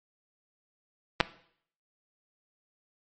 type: clicks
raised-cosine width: 0.3 ms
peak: -5 dBFS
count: 2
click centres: 1.203 / 1.209 s
effects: noise-tail reverb RT60 0.6 s tail -17 dB re dry + MP3 32 kbps